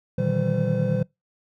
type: tone cluster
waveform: triangle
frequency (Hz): 118.5 / 150.7 / 160.1 / 192.5 / 511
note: A#2 / D3 / D#3 / G3 / C5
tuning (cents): +29 / +45 / +50 / -31 / -41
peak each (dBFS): -25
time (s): 0.18-1.03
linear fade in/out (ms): 5
effects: noise-tail reverb RT60 0.2 s tail -24 dB re dry